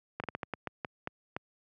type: slowing click train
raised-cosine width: 0.5 ms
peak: -19 dBFS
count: 10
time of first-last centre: 0.2-1.365 s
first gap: 38 ms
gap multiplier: 1.29
effects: high-pass 100 Hz 12 dB/octave